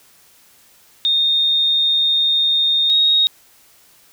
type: tone pair in turn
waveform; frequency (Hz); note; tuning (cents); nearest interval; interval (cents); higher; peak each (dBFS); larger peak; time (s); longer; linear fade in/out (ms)
sine; 3674 / 3751; A#7 / A#7; -26 / +10; unison; 36; second; -13 / -11; second; 1.05-2.9 / 2.9-3.27; first; 0
effects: white hiss -51 dBFS RMS until 4.12 s